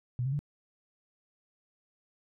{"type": "tone with pitch steps", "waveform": "sine", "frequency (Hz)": [123.47, 133.87, 145.14], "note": ["B2", "C3", "D3"], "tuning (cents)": [0, 40, -20], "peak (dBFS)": -28, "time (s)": [0.19, 0.391], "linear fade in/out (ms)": 0, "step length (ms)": 67, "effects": []}